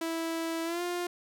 sawtooth tone with pitch glide, 328.6 to 352.2 Hz, E4 to F4, -5 to +15 cents, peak -27 dBFS, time 0.01-1.07 s, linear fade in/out 5 ms, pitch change +120 cents, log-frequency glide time 0.64-0.82 s, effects none

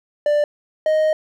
triangle tone pair in turn, 590 / 622.5 Hz, D5 / D#5, +8 / +1 cents, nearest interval minor second, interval 93 cents, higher second, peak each -12 dBFS, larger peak neither, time 0.26-0.44 / 0.86-1.13 s, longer second, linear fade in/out 2 ms, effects none

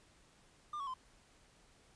triangle tone with pitch steps, 1199 / 1112.3 / 1031.8 Hz, D6 / C#6 / C6, +36 / +6 / -24 cents, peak -37 dBFS, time 0.73-0.94 s, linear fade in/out 5 ms, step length 70 ms, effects pink hiss -66 dBFS RMS until 1.95 s + resampled to 22050 Hz

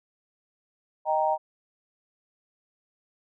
sine chord, Eb major, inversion none, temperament equal, 622.3 / 784 / 932.3 Hz, Eb5 / G5 / Bb5, 0 / 0 / 0 cents, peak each -26 dBFS, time 1.05-1.38 s, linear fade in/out 50 ms, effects none

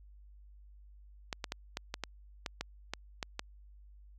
clicks, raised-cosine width 0.2 ms, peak -18 dBFS, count 11, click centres 1.328 / 1.442 / 1.521 / 1.771 / 1.941 / 2.037 / 2.462 / 2.61 / 2.936 / 3.228 / 3.394 s, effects added 50 Hz sine -53 dBFS peak until 4.18 s

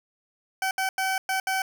20% pulse tone bursts at uneven times, 763 Hz, G5, 47 cents flat, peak -19 dBFS, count 5, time 0.62-0.71 / 0.78-0.89 / 0.98-1.18 / 1.29-1.4 / 1.47-1.62 s, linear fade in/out 2 ms, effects none

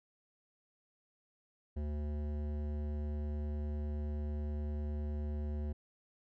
triangle tone with hard clipping, 74.2 Hz, D2, 18 cents sharp, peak -37 dBFS, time 1.76-5.73 s, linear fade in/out 10 ms, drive 18 dB, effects none

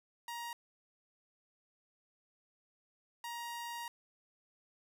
sawtooth tone bursts at uneven times, 943 Hz, A#5, 20 cents sharp, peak -37 dBFS, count 2, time 0.28-0.53 / 3.24-3.88 s, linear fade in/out 2 ms, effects none

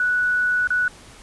sine tone with dropouts, 1476 Hz, F#6, 5 cents flat, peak -17 dBFS, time 0-0.88 s, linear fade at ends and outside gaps 2 ms, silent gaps 0.673-0.704 s, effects pink hiss -45 dBFS RMS until 1.22 s + resampled to 24000 Hz

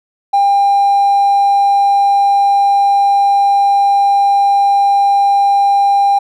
triangle tone with hard clipping, 800 Hz, G5, 35 cents sharp, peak -8 dBFS, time 0.33-6.19 s, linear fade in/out 10 ms, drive 4 dB, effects none

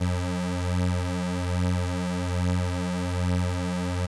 25% pulse beating tone pair, 89.3 / 90.5 Hz, F2 / F#2, +39 / -38 cents, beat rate 1.2 Hz, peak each -22 / -26 dBFS, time 0-4.07 s, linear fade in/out 20 ms, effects resampled to 24000 Hz + 8-bit

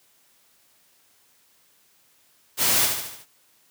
white noise with echo, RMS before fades -21 dBFS, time 2.57-2.89 s, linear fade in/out 50 ms, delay 74 ms, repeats 5, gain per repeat -5 dB, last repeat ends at 3.26 s, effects white hiss -61 dBFS RMS until 3.7 s + high-pass 80 Hz 12 dB/octave

